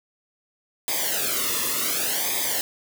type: noise with flanger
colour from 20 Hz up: white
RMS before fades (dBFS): -25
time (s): 0.88-2.61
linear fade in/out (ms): 0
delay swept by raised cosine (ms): 0.7 to 1.32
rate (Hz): 0.68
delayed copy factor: -0.85
effects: none